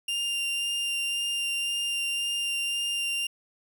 40% pulse tone with vibrato, 2794 Hz, F7, in tune, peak -26 dBFS, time 0.08-3.27 s, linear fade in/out 5 ms, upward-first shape sine, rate 1.9 Hz, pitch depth 8 cents each way, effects none

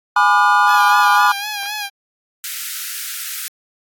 triangle chord, G# diminished seventh, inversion none, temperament just, 830.6 / 996.7 / 1196.1 / 1435.3 Hz, G#5 / B5 / D6 / F6, 0 / +16 / +31 / +47 cents, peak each -14 dBFS, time 0.16-1.32 s, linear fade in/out 5 ms
10% pulse tone with vibrato, 823 Hz, G#5, 16 cents flat, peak -14 dBFS, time 0.66-1.9 s, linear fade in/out 50 ms, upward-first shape sine, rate 3.9 Hz, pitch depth 59 cents each way
white high-pass noise, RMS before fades -26 dBFS, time 2.44-3.48 s, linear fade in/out 0 ms, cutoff 1300 Hz, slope 96 dB/octave
effects AAC 64 kbps

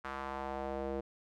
square tone with band-pass filter sweep, 67.8 Hz, C#2, 38 cents flat, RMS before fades -39 dBFS, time 0.04-1.01 s, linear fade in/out 10 ms, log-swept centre 1300 to 460 Hz, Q 1.9, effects none

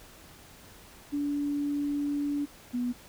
sine tone pair in turn, 288.4 / 244.9 Hz, D4 / B3, -31 / -14 cents, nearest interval minor third, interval 283 cents, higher first, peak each -27 dBFS, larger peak neither, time 1.12-2.46 / 2.73-2.93 s, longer first, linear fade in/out 20 ms, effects pink hiss -52 dBFS RMS until 3.08 s

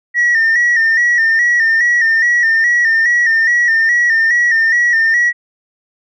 sine tone with vibrato, 1864.7 Hz, A#6, in tune, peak -7 dBFS, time 0.14-5.33 s, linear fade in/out 50 ms, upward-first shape square, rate 2.4 Hz, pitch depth 53 cents each way, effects tanh soft clip ceiling -7 dBFS

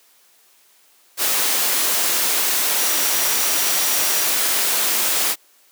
sine tone in noise, 5770 Hz, F#8, 44 cents flat, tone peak -28 dBFS, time 2.76-4.29 s, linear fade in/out 50 ms, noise white, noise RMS -19 dBFS, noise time 1.17-5.36 s, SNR -12 dB, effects white hiss -55 dBFS RMS until 5.71 s + high-pass 300 Hz 12 dB/octave

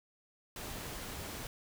pink noise, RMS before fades -43 dBFS, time 0.56-1.47 s, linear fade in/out 2 ms, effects none

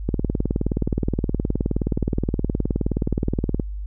click train, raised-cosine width 3 ms, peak -8 dBFS, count 68, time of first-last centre 0.09-3.598 s, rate 19.1 Hz, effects added 50 Hz sine -27 dBFS peak until 3.86 s

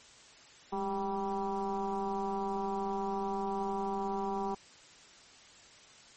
sine tone with frequency modulation, 587.3 Hz, D5, in tune, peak -31 dBFS, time 0.72-4.55 s, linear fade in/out 10 ms, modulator 192 Hz, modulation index 2.3, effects white hiss -56 dBFS RMS until 6.16 s + MP3 32 kbps

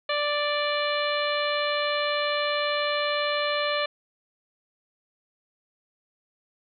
harmonic tone, 587.3 Hz, D5, in tune, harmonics 1 / 2 / 3 / 4 / 5 / 6 / 7, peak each -27 / -30 / -32 / -33 / -34 / -35 / -35 dBFS, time 0.09-3.86 s, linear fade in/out 5 ms, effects none

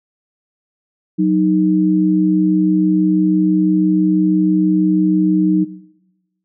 sine tone pair together, 185 / 311.1 Hz, F#3 / D#4, 0 / 0 cents, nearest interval major sixth, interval 900 cents, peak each -14 dBFS, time 1.18-5.65 s, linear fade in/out 20 ms, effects noise-tail reverb RT60 1.0 s tail -18 dB re dry

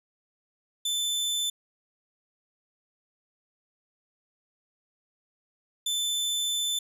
sawtooth tone pair in turn, 3526 / 3526 Hz, A7 / A7, +3 / +3 cents, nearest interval unison, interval 0 cents, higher neither, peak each -23 dBFS, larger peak neither, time 0.85-1.5 / 5.86-6.79 s, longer second, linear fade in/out 5 ms, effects resampled to 32000 Hz + 10-bit

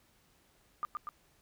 sine tone with echo, 1207 Hz, D6, 47 cents sharp, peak -31 dBFS, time 0.83-0.85 s, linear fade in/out 0 ms, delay 120 ms, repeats 2, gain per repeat -3 dB, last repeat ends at 1.09 s, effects pink hiss -68 dBFS RMS until 1.41 s

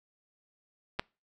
clicks, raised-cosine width 0.3 ms, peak -27 / -13 dBFS, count 2, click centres 0.99 / 0.995 s, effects noise-tail reverb RT60 0.3 s tail -26 dB re dry

